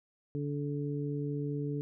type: harmonic tone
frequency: 144.6 Hz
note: D3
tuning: 27 cents flat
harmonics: 1 / 2 / 3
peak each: -34 / -37 / -39 dBFS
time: 0.35-1.81 s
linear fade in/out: 0 ms
effects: none